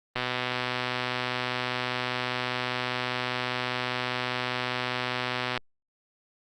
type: click train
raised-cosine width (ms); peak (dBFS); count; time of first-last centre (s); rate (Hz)
0.3; -12; 678; 0.16-5.576; 125
effects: Opus 24 kbps